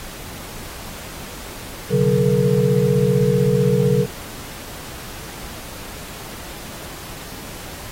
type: tone cluster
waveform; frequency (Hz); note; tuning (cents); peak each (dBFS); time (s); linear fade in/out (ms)
sine; 129.1 / 144.8 / 185 / 427.6 / 475.7; C3 / D3 / F#3 / A4 / A#4; -23 / -24 / 0 / -49 / +35; -20; 1.89-4.07; 50
effects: pink hiss -35 dBFS RMS until 7.91 s + AAC 48 kbps